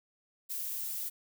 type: noise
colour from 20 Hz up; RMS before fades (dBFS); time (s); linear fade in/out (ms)
violet; -37; 0.49-1.1; 20
effects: none